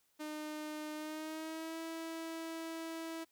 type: tone with pitch glide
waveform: sawtooth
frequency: 304.8 to 326.7 Hz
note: D#4 to E4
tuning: -36 to -15 cents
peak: -37 dBFS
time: 0.19-3.25 s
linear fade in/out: 20 ms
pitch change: +121 cents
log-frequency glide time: 0.94-1.79 s
effects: white hiss -75 dBFS RMS until 3.31 s